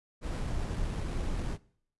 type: noise with sample-and-hold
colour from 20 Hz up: brown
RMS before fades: -33 dBFS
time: 0.21-1.58 s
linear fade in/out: 50 ms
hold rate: 6300 Hz
effects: noise-tail reverb RT60 0.6 s tail -22 dB re dry + resampled to 24000 Hz

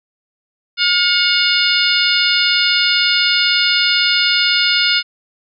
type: harmonic tone with a mistuned harmonic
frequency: 714 Hz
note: F5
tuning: 38 cents sharp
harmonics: 2 / 3 / 4 / 5 / 6 / 7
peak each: -19 / -19 / -19 / -19 / -19 / -19 dBFS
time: 0.77-5.03 s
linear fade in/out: 50 ms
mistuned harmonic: 3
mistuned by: +43 cents
effects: none

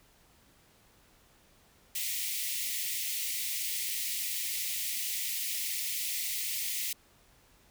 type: high-pass noise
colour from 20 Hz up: white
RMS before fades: -34 dBFS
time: 1.95-6.93 s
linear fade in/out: 5 ms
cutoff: 1900 Hz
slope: 96 dB/octave
effects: pink hiss -63 dBFS RMS until 7.7 s

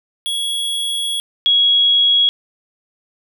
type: tone pair in turn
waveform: square / sine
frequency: 3341 / 3323 Hz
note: G#7 / G#7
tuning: +10 / 0 cents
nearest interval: unison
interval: 10 cents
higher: first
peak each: -19 / -10 dBFS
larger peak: second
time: 0.26-1.2 / 1.46-2.29 s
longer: first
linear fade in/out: 0 ms
effects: none

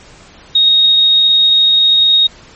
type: tone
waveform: sine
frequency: 3740 Hz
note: A#7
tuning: 5 cents sharp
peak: -6 dBFS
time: 0.55-2.27 s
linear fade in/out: 5 ms
effects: pink hiss -40 dBFS RMS until 2.55 s + MP3 32 kbps

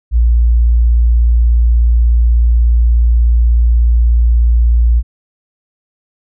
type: tone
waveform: sine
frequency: 58.27 Hz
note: A#1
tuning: in tune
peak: -6 dBFS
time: 0.11-5.03 s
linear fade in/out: 50 ms
effects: none

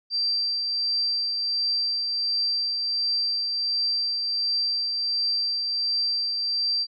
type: tone with tremolo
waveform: sine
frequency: 4699 Hz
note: D8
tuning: in tune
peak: -21 dBFS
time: 0.1-6.87 s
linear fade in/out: 50 ms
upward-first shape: triangle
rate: 1.4 Hz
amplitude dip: 35%
effects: none

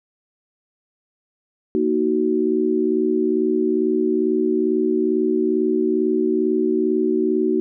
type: chord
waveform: sine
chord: D# minor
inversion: second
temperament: just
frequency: 233.3 / 311.1 / 373.4 Hz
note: A#3 / D#4 / F#4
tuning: +2 / 0 / +16 cents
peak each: -23 / -21 / -19 dBFS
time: 1.75-7.6 s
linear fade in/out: 0 ms
effects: none

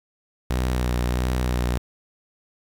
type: tone with vibrato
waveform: sawtooth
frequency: 61.7 Hz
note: B1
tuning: 1 cent flat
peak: -17 dBFS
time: 0.5-1.78 s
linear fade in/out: 5 ms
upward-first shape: sine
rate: 1.5 Hz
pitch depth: 30 cents each way
effects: 8-bit

